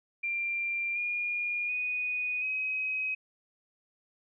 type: tone with pitch steps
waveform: sine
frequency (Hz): 2376 / 2427 / 2480 / 2533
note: D7 / D#7 / D#7 / D#7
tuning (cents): +20 / -44 / -6 / +30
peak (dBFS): -29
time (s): 0.23-3.15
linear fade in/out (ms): 10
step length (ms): 730
effects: none